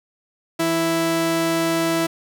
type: tone pair together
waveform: sawtooth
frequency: 165 / 330 Hz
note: E3 / E4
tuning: +2 / +2 cents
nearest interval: octave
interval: 1200 cents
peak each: -24 / -14 dBFS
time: 0.59-2.07 s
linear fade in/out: 10 ms
effects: 8-bit